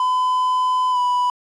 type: tone with pitch glide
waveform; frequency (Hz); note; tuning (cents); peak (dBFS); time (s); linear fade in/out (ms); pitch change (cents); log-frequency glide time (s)
triangle; 1010 to 988.1; B5 to B5; +39 to +1; -14; 0-1.3; 2; -38; 0.91-0.98
effects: resampled to 22050 Hz + 8-bit